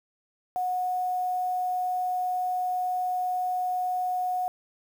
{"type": "tone with quantisation", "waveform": "sine", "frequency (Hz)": 731, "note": "F#5", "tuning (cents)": -21, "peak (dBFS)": -25, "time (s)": [0.56, 4.48], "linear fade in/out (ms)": 0, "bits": 8, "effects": []}